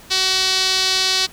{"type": "tone with band-pass filter", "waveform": "sawtooth", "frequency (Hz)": 377, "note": "F#4", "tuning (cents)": 32, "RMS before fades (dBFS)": -18, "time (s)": [0.1, 1.27], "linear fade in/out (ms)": 20, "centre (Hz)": 4400, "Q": 2.8, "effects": ["pink hiss -43 dBFS RMS until 1.32 s"]}